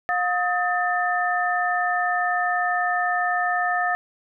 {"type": "tone cluster", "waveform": "sine", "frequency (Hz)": [715, 1263, 1784], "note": ["F5", "D#6", "A6"], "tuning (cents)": [41, 26, 23], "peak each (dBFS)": [-23, -27, -24], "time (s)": [0.09, 3.95], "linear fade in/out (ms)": 0, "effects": []}